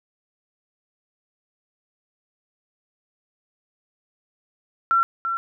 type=tone with echo; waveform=sine; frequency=1356 Hz; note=E6; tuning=49 cents sharp; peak=-15 dBFS; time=4.91-5.03 s; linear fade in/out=0 ms; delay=340 ms; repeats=1; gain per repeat=-7 dB; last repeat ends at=5.37 s; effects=none